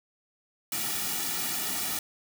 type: noise with comb filter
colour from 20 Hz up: white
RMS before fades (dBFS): -31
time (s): 0.72-1.99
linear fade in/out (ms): 2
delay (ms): 1.9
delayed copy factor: -0.8
effects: none